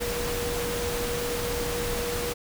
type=tone in noise; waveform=sine; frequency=479.3 Hz; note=A#4; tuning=48 cents sharp; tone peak=-30 dBFS; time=0-2.34 s; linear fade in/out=20 ms; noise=pink; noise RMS=-31 dBFS; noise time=0-2.34 s; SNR=-2 dB; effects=none